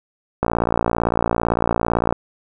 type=click train; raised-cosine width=1 ms; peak=-3 dBFS; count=99; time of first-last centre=0.43-2.126 s; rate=57.8 Hz; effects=none